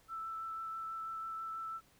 sine tone with vibrato, 1324 Hz, E6, 7 cents sharp, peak -39 dBFS, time 0.08-1.81 s, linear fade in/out 50 ms, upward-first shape triangle, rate 6.1 Hz, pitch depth 13 cents each way, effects pink hiss -67 dBFS RMS until 1.99 s

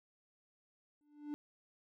triangle tone with exponential growth, 295 Hz, D4, 8 cents sharp, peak -34 dBFS, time 1.01-1.34 s, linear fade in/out 0 ms, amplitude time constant 71 ms, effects none

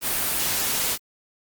white noise, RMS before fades -24 dBFS, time 0.01-0.98 s, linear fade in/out 50 ms, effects Opus 32 kbps

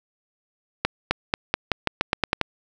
accelerating click train, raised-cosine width 0.3 ms, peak -3 dBFS, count 11, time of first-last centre 0.85-2.413 s, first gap 260 ms, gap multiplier 0.88, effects none

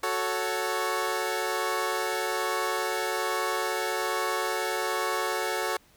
15% pulse chord, F# minor, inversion none, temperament equal, 370 / 440 / 554.4 Hz, F#4 / A4 / C#5, 0 / 0 / 0 cents, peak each -25 / -24 / -26 dBFS, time 0.03-5.77 s, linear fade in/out 5 ms, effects pink hiss -60 dBFS RMS until 5.96 s

